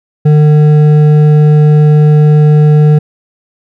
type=tone with hard clipping; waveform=triangle; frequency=150.6 Hz; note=D3; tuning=44 cents sharp; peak=-4 dBFS; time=0.25-2.99 s; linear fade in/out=10 ms; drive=11 dB; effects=none